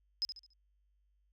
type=tone with echo; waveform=sine; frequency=5080 Hz; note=D#8; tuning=35 cents sharp; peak=-30 dBFS; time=0.22-0.25 s; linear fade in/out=0 ms; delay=71 ms; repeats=4; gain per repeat=-9 dB; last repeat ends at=0.534 s; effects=added 50 Hz sine -70 dBFS peak until 1.32 s